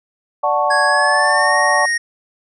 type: chord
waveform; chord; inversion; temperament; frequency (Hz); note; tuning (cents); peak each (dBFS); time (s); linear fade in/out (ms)
sine; D major seventh; none; equal; 587.3 / 740 / 880 / 1108.7; D5 / F#5 / A5 / C#6; 0 / 0 / 0 / 0; -19; 0.43-1.86; 10
type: tone with pitch glide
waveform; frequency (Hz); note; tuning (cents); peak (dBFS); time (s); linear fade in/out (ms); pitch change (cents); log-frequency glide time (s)
square; 1661.2 to 1864.6; G#6 to A#6; 0 to 0; -16; 0.7-1.98; 10; +200; 0.86-1.57
effects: resampled to 24000 Hz